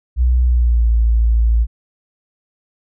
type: tone with pitch glide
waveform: sine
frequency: 61.74 to 56.62 Hz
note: B1 to A#1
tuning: 0 to -50 cents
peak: -10 dBFS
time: 0.16-1.67 s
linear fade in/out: 50 ms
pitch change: -150 cents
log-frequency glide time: 0.44-0.91 s
effects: none